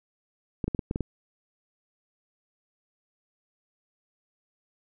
clicks, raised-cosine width 3 ms, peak -15 dBFS, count 7, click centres 0.642 / 0.68 / 0.748 / 0.792 / 0.911 / 0.959 / 1.007 s, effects none

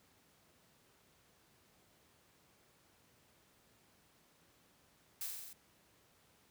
blue noise with echo, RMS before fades -41 dBFS, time 5.21-5.26 s, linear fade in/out 2 ms, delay 45 ms, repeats 6, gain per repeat -2 dB, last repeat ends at 5.53 s, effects pink hiss -69 dBFS RMS until 6.5 s + high-pass 80 Hz 12 dB/octave

